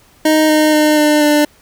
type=tone with pitch steps; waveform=25% pulse; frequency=311.1 / 307.5 / 304 / 300.5 / 297.1 Hz; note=D#4 / D#4 / D#4 / D4 / D4; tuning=0 / -20 / -40 / +40 / +20 cents; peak=-5 dBFS; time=0.25-1.45 s; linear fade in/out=5 ms; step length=240 ms; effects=pink hiss -49 dBFS RMS until 1.61 s